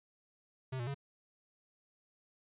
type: tone with pitch steps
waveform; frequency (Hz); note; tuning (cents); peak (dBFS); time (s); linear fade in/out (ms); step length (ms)
square; 130.6 / 119.9 / 139.4; C3 / A#2 / C#3; -3 / +49 / +10; -37; 0.72-0.945; 10; 75
effects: resampled to 8000 Hz